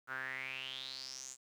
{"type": "tone with band-pass filter sweep", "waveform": "sawtooth", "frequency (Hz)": 131.4, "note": "C3", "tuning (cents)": 8, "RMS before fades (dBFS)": -44, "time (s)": [0.07, 1.37], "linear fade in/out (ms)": 50, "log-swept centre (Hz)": [1400, 7400], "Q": 7.9, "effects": ["11-bit"]}